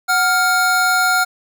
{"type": "tone pair together", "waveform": "square", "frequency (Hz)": [741.6, 1400], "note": ["F#5", "F6"], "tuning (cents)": [4, 4], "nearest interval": "major seventh", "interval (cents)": 1100, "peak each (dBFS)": [-19, -15], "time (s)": [0.08, 1.25], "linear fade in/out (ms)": 20, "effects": []}